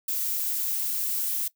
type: noise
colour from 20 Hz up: violet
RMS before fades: -28 dBFS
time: 0.08-1.48 s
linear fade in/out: 5 ms
effects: noise-tail reverb RT60 0.1 s tail -19 dB re dry